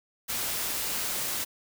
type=noise; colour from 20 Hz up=white; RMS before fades=-31 dBFS; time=0.28-1.45 s; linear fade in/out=20 ms; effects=none